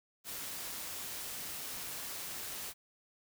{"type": "noise with amplitude modulation", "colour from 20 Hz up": "white", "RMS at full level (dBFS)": -41, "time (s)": [0.24, 2.74], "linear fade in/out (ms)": 50, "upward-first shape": "sine", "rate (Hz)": 185, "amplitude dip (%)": 25, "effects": []}